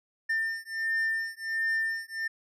triangle beating tone pair, 1800 / 1801.4 Hz, A6 / A6, +39 / +40 cents, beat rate 1.4 Hz, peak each -29 dBFS, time 0.29-2.28 s, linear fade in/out 10 ms, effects none

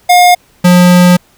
square tone pair in turn, 714 / 178.5 Hz, F5 / F3, +38 / +38 cents, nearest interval 2 octaves, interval 2400 cents, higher first, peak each -3 dBFS, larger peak neither, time 0.09-0.35 / 0.64-1.17 s, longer second, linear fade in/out 10 ms, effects pink hiss -48 dBFS RMS until 1.37 s

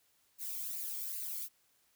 violet noise with flanger, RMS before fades -40 dBFS, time 0.38-1.49 s, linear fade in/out 50 ms, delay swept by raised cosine 0.43 to 0.93 ms, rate 2.5 Hz, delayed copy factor +0.55, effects white hiss -72 dBFS RMS until 1.95 s

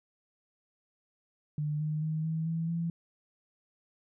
sine tone with pitch steps, 149.9 / 153.32 / 156.81 / 160.38 / 164.03 / 167.77 Hz, D3 / D#3 / D#3 / E3 / E3 / E3, +36 / -25 / +14 / -47 / -8 / +31 cents, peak -29 dBFS, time 1.58-2.9 s, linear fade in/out 2 ms, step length 220 ms, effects none

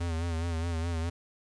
square tone with vibrato, 83.4 Hz, E2, 21 cents sharp, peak -30 dBFS, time 0-1.1 s, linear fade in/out 10 ms, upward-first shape sine, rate 4.8 Hz, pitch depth 60 cents each way, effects resampled to 22050 Hz + 10-bit

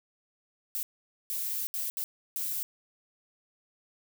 violet noise bursts at uneven times, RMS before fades -33 dBFS, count 5, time 0.75-0.83 / 1.3-1.67 / 1.74-1.9 / 1.97-2.04 / 2.36-2.63 s, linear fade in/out 0 ms, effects none

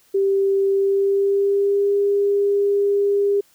sine tone with pitch glide, 392 to 402.8 Hz, G4 to G4, 0 to +47 cents, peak -15 dBFS, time 0.14-3.41 s, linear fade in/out 10 ms, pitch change +47 cents, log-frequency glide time 0.7-1.94 s, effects white hiss -57 dBFS RMS until 3.54 s

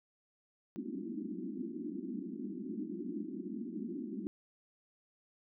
pink band-pass noise, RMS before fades -41 dBFS, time 0.76-4.27 s, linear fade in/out 0 ms, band 190 to 360 Hz, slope 96 dB/octave, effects none

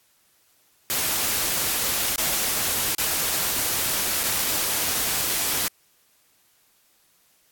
white noise with dropouts, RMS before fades -24 dBFS, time 0.9-5.68 s, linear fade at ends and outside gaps 0 ms, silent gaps 2.159-2.181 / 2.949-2.983 / 4.233-4.237 s, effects white hiss -62 dBFS RMS until 7.51 s + AAC 64 kbps

